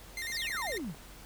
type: tone with vibrato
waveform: sawtooth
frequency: 1960 Hz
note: B6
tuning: 14 cents flat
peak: -32 dBFS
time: 0.17-0.78 s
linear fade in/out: 2 ms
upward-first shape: square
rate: 10 Hz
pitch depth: 110 cents each way
type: click train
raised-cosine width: 1 ms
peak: -37 dBFS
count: 15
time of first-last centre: 0.25-0.947 s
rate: 20.1 Hz
type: exponential sweep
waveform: sine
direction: down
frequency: 7090 to 129.6 Hz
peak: -35 dBFS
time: 0.3-0.95 s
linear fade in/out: 50 ms
effects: added 45 Hz sine -52 dBFS peak until 1.25 s + pink hiss -52 dBFS RMS until 1.25 s